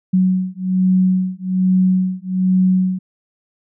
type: beating tone pair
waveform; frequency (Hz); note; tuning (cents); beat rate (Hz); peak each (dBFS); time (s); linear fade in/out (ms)
sine; 185 / 186.2; F#3 / F#3; 0 / +11; 1.2; -16; 0.13-2.99; 10
effects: none